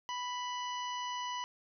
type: harmonic tone with a mistuned harmonic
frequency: 987.8 Hz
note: B5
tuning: in tune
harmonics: 1 / 2 / 3 / 4 / 5 / 6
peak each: -37 / -46 / -43 / -56 / -54 / -50 dBFS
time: 0.09-1.44 s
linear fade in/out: 0 ms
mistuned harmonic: 4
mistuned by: +81 cents
effects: none